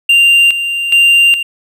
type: tone with tremolo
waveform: triangle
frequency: 2784 Hz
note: F7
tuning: 6 cents flat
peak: -3 dBFS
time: 0.09-1.43 s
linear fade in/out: 5 ms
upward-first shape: square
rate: 1.2 Hz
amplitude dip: 65%
effects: none